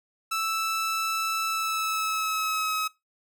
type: tone with pitch glide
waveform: sawtooth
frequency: 1318.5 to 1278 Hz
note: E6 to D#6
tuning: 0 to +46 cents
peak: -22 dBFS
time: 0.31-2.88 s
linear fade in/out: 10 ms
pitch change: -54 cents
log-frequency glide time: 1.47-2.74 s
effects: noise-tail reverb RT60 0.2 s tail -21 dB re dry